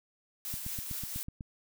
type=noise with tremolo; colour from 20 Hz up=blue; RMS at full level=-37 dBFS; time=0.45-1.23 s; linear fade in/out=0 ms; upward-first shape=triangle; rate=4.4 Hz; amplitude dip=40%
type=click train; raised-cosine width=5 ms; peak=-28 dBFS; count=8; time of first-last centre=0.54-1.408 s; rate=8.06 Hz
effects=none